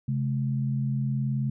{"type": "tone pair together", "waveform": "sine", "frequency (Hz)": [134.87, 214.1], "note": ["C#3", "A3"], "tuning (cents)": [-47, -47], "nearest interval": "minor sixth", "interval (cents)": 800, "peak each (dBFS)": [-25, -31], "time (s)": [0.08, 1.5], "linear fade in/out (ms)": 5, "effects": []}